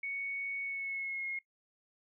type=tone with pitch glide; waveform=sine; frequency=2224 to 2154 Hz; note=C#7 to C7; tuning=+5 to +50 cents; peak=-35 dBFS; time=0.03-1.39 s; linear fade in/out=5 ms; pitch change=-55 cents; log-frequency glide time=0.62-1.27 s; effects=noise-tail reverb RT60 0.1 s tail -19 dB re dry